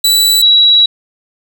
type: tone pair in turn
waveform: sawtooth / sine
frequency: 3951 / 3894 Hz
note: B7 / B7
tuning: 0 / -25 cents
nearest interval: unison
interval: 25 cents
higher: first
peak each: -4 dBFS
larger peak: neither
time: 0.04-0.42 / 0.42-0.86 s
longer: second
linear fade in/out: 5 ms
effects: none